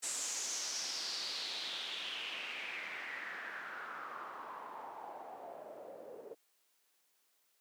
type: noise with low-pass filter sweep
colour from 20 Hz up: white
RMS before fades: -43 dBFS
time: 0.02-6.35 s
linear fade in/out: 20 ms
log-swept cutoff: 7900 to 470 Hz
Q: 4.5
effects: white hiss -75 dBFS RMS until 7.6 s + high-pass 300 Hz 12 dB/octave